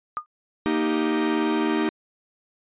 sine tone with exponential decay, 1219 Hz, D#6, 36 cents flat, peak -20 dBFS, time 0.17-0.26 s, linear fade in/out 0 ms, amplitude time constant 18 ms
45% pulse chord, Eb major, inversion second, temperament equal, 233.1 / 311.1 / 392 Hz, Bb3 / Eb4 / G4, 0 / 0 / 0 cents, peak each -27 / -23 / -27 dBFS, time 0.66-1.89 s, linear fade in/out 0 ms
effects resampled to 8000 Hz

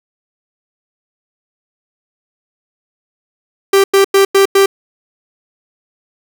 45% pulse tone bursts, 392 Hz, G4, in tune, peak -6 dBFS, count 5, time 3.73-4.66 s, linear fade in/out 5 ms, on 110 ms, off 95 ms, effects none

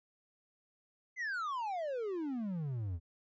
triangle exponential sweep, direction down, 2093 to 79.3 Hz, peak -33 dBFS, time 1.16-3 s, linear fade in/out 50 ms, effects resampled to 16000 Hz

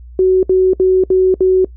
sine tone bursts, 373.4 Hz, F#4, 16 cents sharp, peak -7 dBFS, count 5, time 0.19-1.646 s, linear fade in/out 2 ms, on 240 ms, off 64 ms, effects noise-tail reverb RT60 0.1 s tail -22 dB re dry + added 60 Hz sine -32 dBFS peak until 1.76 s

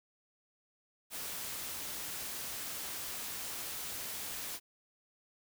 white noise, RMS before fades -41 dBFS, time 1.1-4.6 s, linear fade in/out 50 ms, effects none

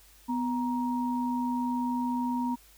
sine tone pair together, 248.4 / 940.4 Hz, B3 / A#5, +10 / +15 cents, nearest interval octave + major seventh, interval 2305 cents, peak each -28 / -32 dBFS, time 0.28-2.56 s, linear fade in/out 20 ms, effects added 50 Hz sine -59 dBFS peak until 2.77 s + white hiss -58 dBFS RMS until 2.77 s

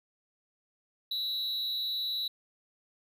triangle tone with amplitude modulation, 3921 Hz, B7, 13 cents flat, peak -26 dBFS, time 1.11-2.28 s, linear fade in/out 5 ms, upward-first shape sine, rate 259 Hz, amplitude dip 65%, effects none

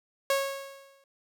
sawtooth tone with exponential decay, 549 Hz, C#5, 17 cents flat, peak -18 dBFS, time 0.3-1.04 s, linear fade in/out 2 ms, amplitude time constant 160 ms, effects none

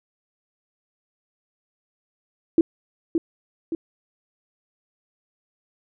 sine tone with echo, 329.6 Hz, E4, in tune, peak -11 dBFS, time 2.58-2.61 s, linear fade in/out 2 ms, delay 570 ms, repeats 2, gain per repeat -6 dB, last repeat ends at 3.75 s, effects none

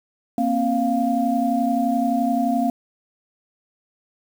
sine tone cluster, 234.9 / 266.5 / 697 Hz, A#3 / C4 / F5, +13 / +32 / -4 cents, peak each -22 dBFS, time 0.38-2.7 s, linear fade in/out 2 ms, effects 7-bit

